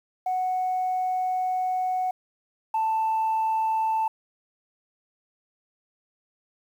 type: tone pair in turn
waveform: sine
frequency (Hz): 740 / 884.1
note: F#5 / A5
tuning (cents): 0 / +8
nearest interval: minor third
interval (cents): 308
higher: second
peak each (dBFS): -22 / -20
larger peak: second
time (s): 0.26-2.11 / 2.74-4.08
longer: first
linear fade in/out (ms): 5
effects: tanh soft clip ceiling -19 dBFS + 9-bit